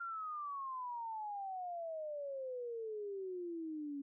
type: exponential sweep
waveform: sine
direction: down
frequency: 1396.9 to 277.2 Hz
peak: -40 dBFS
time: 0-4.02 s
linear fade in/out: 10 ms
effects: none